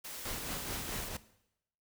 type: noise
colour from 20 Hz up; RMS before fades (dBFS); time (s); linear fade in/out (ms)
white; -44; 0.04-1.09; 10
type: noise with tremolo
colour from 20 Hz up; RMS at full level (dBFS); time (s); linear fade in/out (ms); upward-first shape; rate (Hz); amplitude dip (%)
pink; -38; 0.25-1.17; 5; triangle; 4.6; 60
effects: noise-tail reverb RT60 0.8 s tail -17 dB re dry